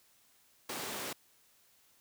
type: high-pass noise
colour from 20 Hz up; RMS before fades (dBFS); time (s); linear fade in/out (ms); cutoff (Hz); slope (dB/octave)
pink; -40; 0.69-1.13; 5; 260; 12
effects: white hiss -67 dBFS RMS until 2 s